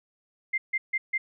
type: tone bursts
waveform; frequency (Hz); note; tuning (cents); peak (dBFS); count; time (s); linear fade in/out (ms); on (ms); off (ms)
sine; 2093; C7; 0; -23; 4; 0.53-1.18; 10; 50; 150
effects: none